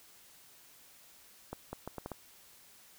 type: accelerating click train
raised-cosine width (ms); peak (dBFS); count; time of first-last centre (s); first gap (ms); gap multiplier
1; -25; 6; 1.53-2.117; 200; 0.73
effects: white hiss -59 dBFS RMS until 2.98 s